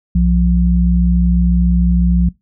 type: tone pair together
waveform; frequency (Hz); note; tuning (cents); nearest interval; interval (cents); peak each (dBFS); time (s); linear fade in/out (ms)
sine; 62.09 / 175.9; B1 / F3; +10 / +13; octave + tritone; 1803; -12; 0.15-2.29; 5
effects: noise-tail reverb RT60 0.2 s tail -21 dB re dry